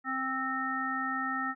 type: harmonic tone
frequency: 262.9 Hz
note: C4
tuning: 8 cents sharp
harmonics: 1 / 3 / 5 / 7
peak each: -37 / -39 / -33 / -35 dBFS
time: 0.04-1.55 s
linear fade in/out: 50 ms
effects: none